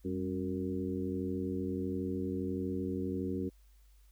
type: harmonic tone with a mistuned harmonic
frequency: 92.5 Hz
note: F#2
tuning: in tune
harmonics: 1 / 2 / 3 / 4 / 5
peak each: -41 / -38 / -37 / -39 / -43 dBFS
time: 0.04-3.5 s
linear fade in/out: 20 ms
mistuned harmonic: 2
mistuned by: +100 cents
effects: added 50 Hz sine -58 dBFS peak until 4.11 s + white hiss -72 dBFS RMS until 4.11 s